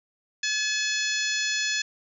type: harmonic tone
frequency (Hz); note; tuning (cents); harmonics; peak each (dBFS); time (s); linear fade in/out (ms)
855; A5; -50; 2 / 3 / 4 / 5 / 6 / 7 / 8; -29 / -31 / -32 / -33 / -34 / -34 / -35; 0.43-1.82; 5
effects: none